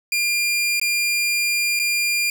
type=tone with dropouts; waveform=sawtooth; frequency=2400 Hz; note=D7; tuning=37 cents sharp; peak=-15 dBFS; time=0.12-2.3 s; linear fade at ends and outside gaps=2 ms; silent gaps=0.798-0.814 / 1.792-1.797 s; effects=none